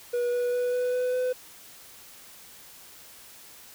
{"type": "tone with pitch steps", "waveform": "triangle", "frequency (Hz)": [484.5, 488.4, 492.4, 496.4, 500.4, 504.5], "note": ["B4", "B4", "B4", "B4", "B4", "B4"], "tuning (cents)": [-33, -19, -5, 9, 23, 37], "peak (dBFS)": -22, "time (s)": [0.13, 1.33], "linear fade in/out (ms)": 10, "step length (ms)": 200, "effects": ["white hiss -49 dBFS RMS until 3.74 s"]}